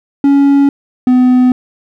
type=tone pair in turn; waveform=triangle; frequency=280 / 251.8 Hz; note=C#4 / B3; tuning=+18 / +34 cents; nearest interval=major second; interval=184 cents; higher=first; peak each=-3 dBFS; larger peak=neither; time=0.24-0.69 / 1.07-1.52 s; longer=neither; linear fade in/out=2 ms; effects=none

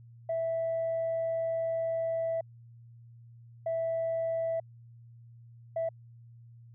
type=tone bursts at uneven times; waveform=sine; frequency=658 Hz; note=E5; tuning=3 cents flat; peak=-27 dBFS; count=3; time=0.29-2.41 / 3.66-4.6 / 5.76-5.89 s; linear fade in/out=5 ms; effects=tanh soft clip ceiling -25 dBFS + added 117 Hz sine -50 dBFS peak until 6.74 s

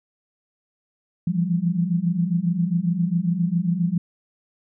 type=tone cluster; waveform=sine; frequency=166.4 / 173.8 / 198.6 Hz; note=E3 / F3 / G3; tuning=+17 / -8 / +23 cents; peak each=-25 / -21 / -27 dBFS; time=1.27-3.98 s; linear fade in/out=5 ms; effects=none

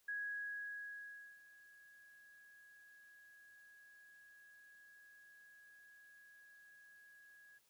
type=tone with ADSR envelope; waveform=sine; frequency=1661.2 Hz; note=G#6; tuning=in tune; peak=-39 dBFS; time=0.08-7.59 s; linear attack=7 ms; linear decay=1300 ms; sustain=-21 dB; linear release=18 ms; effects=white hiss -75 dBFS RMS until 7.69 s

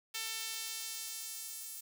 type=tone with high-pass filter sweep; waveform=sawtooth; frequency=446.3 Hz; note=A4; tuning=25 cents sharp; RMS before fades=-42 dBFS; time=0.14-1.81 s; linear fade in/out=10 ms; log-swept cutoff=2900 to 9200 Hz; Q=0.77; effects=none

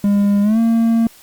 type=tone with pitch glide; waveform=triangle; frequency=202.5 to 228.6 Hz; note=G#3 to A#3; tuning=-43 to -34 cents; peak=-9 dBFS; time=0.04-1.07 s; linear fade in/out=2 ms; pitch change=+209 cents; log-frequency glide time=0.42-0.59 s; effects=white hiss -45 dBFS RMS until 1.22 s + Opus 48 kbps

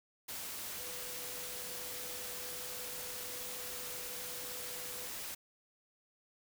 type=tone in noise; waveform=sine; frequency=495.5 Hz; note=B4; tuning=6 cents sharp; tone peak=-52 dBFS; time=0.78-5.07 s; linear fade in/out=10 ms; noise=white; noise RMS=-43 dBFS; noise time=0.28-5.35 s; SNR=-12 dB; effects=none

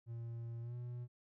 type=tone with pitch glide; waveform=triangle; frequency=116.54 to 121.7 Hz; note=A#2 to B2; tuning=0 to -25 cents; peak=-40 dBFS; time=0.06-1.08 s; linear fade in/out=50 ms; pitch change=+75 cents; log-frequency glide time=0.61-0.75 s; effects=none

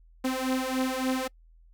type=beating tone pair; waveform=sawtooth; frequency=257.7 / 261.2 Hz; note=C4 / C4; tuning=-26 / -3 cents; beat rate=3.5 Hz; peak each=-26 / -25 dBFS; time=0.24-1.28 s; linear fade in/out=10 ms; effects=noise-tail reverb RT60 0.1 s tail -26 dB re dry + added 41 Hz sine -53 dBFS peak until 1.73 s

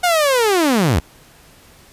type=linear sweep; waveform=sawtooth; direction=down; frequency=731 to 61.9 Hz; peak=-9 dBFS; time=0.03-1 s; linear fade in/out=10 ms; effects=pink hiss -47 dBFS RMS until 1.92 s + resampled to 32000 Hz

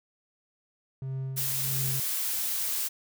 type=tone with tremolo; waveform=triangle; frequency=132.9 Hz; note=C3; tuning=27 cents sharp; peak=-28 dBFS; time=1.02-2 s; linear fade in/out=2 ms; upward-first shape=sine; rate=1.5 Hz; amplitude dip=65%
type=noise; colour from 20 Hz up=blue; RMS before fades=-30 dBFS; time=1.36-2.89 s; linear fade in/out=20 ms
effects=none

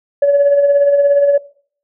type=tone with tremolo; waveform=sine; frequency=568 Hz; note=C#5; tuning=42 cents sharp; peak=-5 dBFS; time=0.22-1.38 s; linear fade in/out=5 ms; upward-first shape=sine; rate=17 Hz; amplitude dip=50%; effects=noise-tail reverb RT60 0.5 s tail -19 dB re dry + tanh soft clip ceiling -4 dBFS

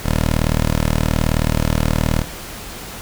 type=tone; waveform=10% pulse; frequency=38.89 Hz; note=D#1; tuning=in tune; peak=-7 dBFS; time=0.03-2.25 s; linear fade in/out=50 ms; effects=pink hiss -32 dBFS RMS until 3.01 s

